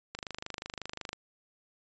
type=click train; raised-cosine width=0.2 ms; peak=-20 dBFS; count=26; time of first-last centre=0.15-1.13 s; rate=25.5 Hz; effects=resampled to 16000 Hz